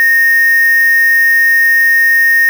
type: tone with quantisation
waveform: sine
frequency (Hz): 1847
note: A#6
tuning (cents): -16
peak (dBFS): -6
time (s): 0-2.49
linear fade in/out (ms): 0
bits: 3
effects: none